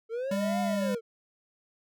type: linear two-way sweep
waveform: triangle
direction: up then down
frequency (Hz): 439 to 723 to 439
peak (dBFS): -28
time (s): 0.09-1.01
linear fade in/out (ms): 50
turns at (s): 0.61
type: tone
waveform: square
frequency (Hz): 200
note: G3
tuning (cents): +35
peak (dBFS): -29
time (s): 0.31-0.95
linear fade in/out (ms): 5
effects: none